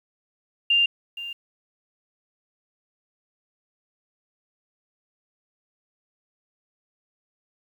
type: tone with echo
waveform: sine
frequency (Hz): 2794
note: F7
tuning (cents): 0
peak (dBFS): -16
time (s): 0.7-0.86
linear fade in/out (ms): 5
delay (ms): 470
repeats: 1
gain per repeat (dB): -15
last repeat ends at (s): 1.33
effects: 9-bit